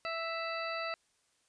harmonic tone, 660 Hz, E5, 2 cents sharp, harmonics 1 / 2 / 3 / 4 / 6 / 7, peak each -39 / -39 / -43 / -42 / -48 / -47 dBFS, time 0.05-0.94 s, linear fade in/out 0 ms, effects white hiss -73 dBFS RMS until 1.48 s + resampled to 22050 Hz

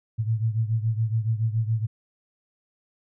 sine beating tone pair, 110 / 117.1 Hz, A2 / A#2, 0 / +8 cents, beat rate 7.1 Hz, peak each -23 / -27 dBFS, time 0.18-1.87 s, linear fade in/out 20 ms, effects none

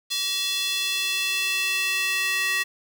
square tone with high-pass filter sweep, 380.3 Hz, F#4, 48 cents sharp, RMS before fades -25 dBFS, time 0.1-2.64 s, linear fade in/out 20 ms, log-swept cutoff 3700 to 2100 Hz, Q 2.8, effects 8-bit

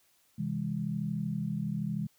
sine chord, C augmented, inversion none, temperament just, 130.81 / 163.52 / 204.4 Hz, C3 / E3 / G#3, 0 / -14 / -27 cents, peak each -37 / -34 / -34 dBFS, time 0.38-2.07 s, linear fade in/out 10 ms, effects white hiss -68 dBFS RMS until 2.18 s

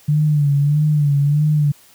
sine tone with vibrato, 146.83 Hz, D3, in tune, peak -12 dBFS, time 0.08-1.72 s, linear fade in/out 10 ms, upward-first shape sine, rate 1.6 Hz, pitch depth 64 cents each way, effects white hiss -49 dBFS RMS until 1.94 s

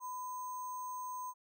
sine tone with sample-and-hold, 1004 Hz, B5, 28 cents sharp, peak -39 dBFS, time 0-1.34 s, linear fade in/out 50 ms, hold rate 7350 Hz, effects none

